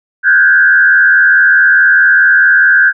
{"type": "tone with frequency modulation", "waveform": "sine", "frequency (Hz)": 1569, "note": "G6", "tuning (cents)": 1, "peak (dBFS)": -4, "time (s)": [0.23, 2.93], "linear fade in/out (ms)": 50, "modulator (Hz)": 84.7, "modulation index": 1.1, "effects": []}